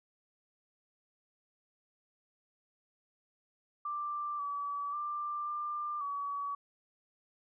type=tone with pitch steps; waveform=sine; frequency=1180 / 1146 / 1185 / 1192 / 1135 Hz; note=D6 / D6 / D6 / D6 / C#6; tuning=+8 / -43 / +15 / +25 / +41 cents; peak=-34 dBFS; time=3.85-6.55 s; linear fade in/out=5 ms; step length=540 ms; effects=none